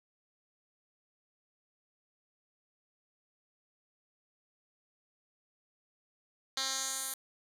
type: tone with band-pass filter sweep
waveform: 10% pulse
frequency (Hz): 266.5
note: C4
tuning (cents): +32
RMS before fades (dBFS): -36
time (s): 6.57-7.14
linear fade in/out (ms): 2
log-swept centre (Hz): 4500 to 11000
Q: 1.9
effects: none